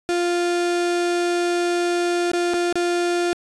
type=tone with dropouts; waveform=35% pulse; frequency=349.2 Hz; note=F4; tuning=in tune; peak=-17 dBFS; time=0.09-3.33 s; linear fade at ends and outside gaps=0 ms; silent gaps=2.316-2.334 / 2.536-2.541 / 2.726-2.756 s; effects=resampled to 22050 Hz